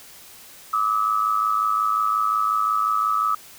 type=tone pair together; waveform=sine; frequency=1174.7 / 1280.3 Hz; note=D6 / D#6; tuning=0 / +49 cents; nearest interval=minor second; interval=149 cents; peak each=-23 / -20 dBFS; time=0.73-3.35 s; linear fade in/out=5 ms; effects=white hiss -45 dBFS RMS until 3.58 s